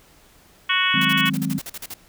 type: harmonic tone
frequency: 370 Hz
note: F#4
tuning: in tune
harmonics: 3 / 4 / 5 / 6 / 7 / 8 / 9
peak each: -25 / -25 / -25 / -25 / -25 / -25 / -25 dBFS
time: 0.69-1.3 s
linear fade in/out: 10 ms
type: chord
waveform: sine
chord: Ab dominant seventh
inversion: second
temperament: equal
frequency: 155.56 / 185 / 207.7 / 261.6 Hz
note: Eb3 / Gb3 / Ab3 / C4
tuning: 0 / 0 / 0 / 0 cents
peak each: -27 / -27 / -27 / -26 dBFS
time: 0.94-1.59 s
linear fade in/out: 5 ms
type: noise bursts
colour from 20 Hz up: white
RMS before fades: -33 dBFS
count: 12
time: 1.01-1.941 s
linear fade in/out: 5 ms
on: 40 ms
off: 41 ms
effects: pink hiss -53 dBFS RMS until 2.08 s